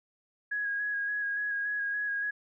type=tone with vibrato; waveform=sine; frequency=1656 Hz; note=G#6; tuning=5 cents flat; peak=-29 dBFS; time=0.51-2.31 s; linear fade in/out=10 ms; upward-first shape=square; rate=3.5 Hz; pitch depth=18 cents each way; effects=none